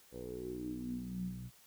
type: tone with low-pass filter sweep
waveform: 10% pulse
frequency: 61.74 Hz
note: B1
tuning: in tune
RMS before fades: -42 dBFS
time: 0.11-1.51 s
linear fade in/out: 50 ms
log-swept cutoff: 530 to 140 Hz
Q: 9
effects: white hiss -63 dBFS RMS until 1.66 s